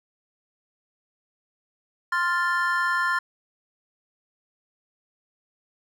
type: chord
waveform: triangle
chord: F major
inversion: second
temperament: equal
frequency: 1046.5 / 1396.9 / 1760 Hz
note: C6 / F6 / A6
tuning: 0 / 0 / 0 cents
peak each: -24 dBFS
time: 2.12-3.19 s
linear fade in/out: 5 ms
effects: none